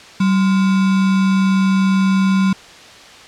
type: tone with sample-and-hold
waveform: sine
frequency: 191.3 Hz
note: G3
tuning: 42 cents flat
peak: -11 dBFS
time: 0.2-2.53 s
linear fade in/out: 5 ms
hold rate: 1225 Hz
effects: white hiss -39 dBFS RMS until 3.27 s + low-pass 5000 Hz 12 dB/octave